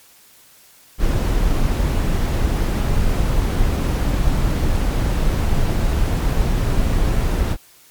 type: noise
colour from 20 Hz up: brown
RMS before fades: -17 dBFS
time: 0.98-7.57 s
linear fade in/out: 50 ms
effects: white hiss -49 dBFS RMS until 7.9 s + MP3 96 kbps